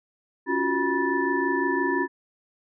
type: tone cluster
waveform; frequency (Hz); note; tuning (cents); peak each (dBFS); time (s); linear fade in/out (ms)
sine; 279.2 / 347.1 / 372.9 / 970 / 1756; C#4 / F4 / F#4 / B5 / A6; +13 / -11 / +14 / -31 / -4; -28; 0.46-2.08; 50
effects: none